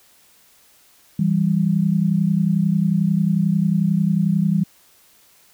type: tone pair together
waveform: sine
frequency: 164.81 / 195.99 Hz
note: E3 / G3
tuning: 0 / 0 cents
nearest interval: minor third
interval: 300 cents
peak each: -18 / -18 dBFS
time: 1.19-4.64 s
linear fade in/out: 5 ms
effects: white hiss -54 dBFS RMS until 5.53 s